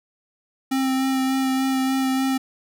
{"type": "tone with vibrato", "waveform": "square", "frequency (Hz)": 264.3, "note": "C4", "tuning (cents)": 18, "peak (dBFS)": -20, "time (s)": [0.71, 2.38], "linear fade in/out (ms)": 10, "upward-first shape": "sine", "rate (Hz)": 3.4, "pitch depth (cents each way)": 14, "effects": []}